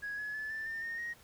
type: tone with pitch steps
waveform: sine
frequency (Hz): 1663 / 1697 / 1731.6 / 1767 / 1803.1 / 1839.9 / 1877.5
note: G#6 / G#6 / A6 / A6 / A6 / A#6 / A#6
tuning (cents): +2 / +37 / -28 / +7 / +42 / -23 / +12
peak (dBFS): -35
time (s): 0.02-1.14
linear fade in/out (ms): 20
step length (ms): 160
effects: tanh soft clip ceiling -33 dBFS + pink hiss -60 dBFS RMS until 1.23 s